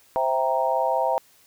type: chord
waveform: sine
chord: C dominant seventh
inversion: none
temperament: equal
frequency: 523.3 / 659.3 / 784 / 932.3 Hz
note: C5 / E5 / G5 / Bb5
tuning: 0 / 0 / 0 / 0 cents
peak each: -26 / -25 / -26 / -25 dBFS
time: 0.16-1.18 s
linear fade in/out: 0 ms
effects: white hiss -57 dBFS RMS until 1.46 s